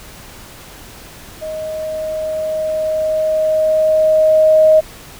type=tone with level ramp; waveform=sine; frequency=626 Hz; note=D#5; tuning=10 cents sharp; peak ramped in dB=-22 to -5 dBFS; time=1.41-4.81 s; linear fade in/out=20 ms; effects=pink hiss -37 dBFS RMS until 5.19 s